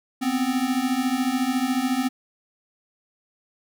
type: beating tone pair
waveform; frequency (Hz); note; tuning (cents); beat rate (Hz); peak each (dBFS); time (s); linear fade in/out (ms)
square; 248.7 / 262.7; B3 / C4; +12 / +7; 14; -26 / -24; 0.21-2.09; 20
effects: none